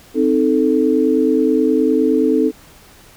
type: chord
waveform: sine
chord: A diminished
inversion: first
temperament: equal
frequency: 261.6 / 311.1 / 440 Hz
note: C4 / Eb4 / A4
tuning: 0 / 0 / 0 cents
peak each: -16 dBFS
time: 0.14-2.52 s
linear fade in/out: 50 ms
effects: pink hiss -45 dBFS RMS until 3.16 s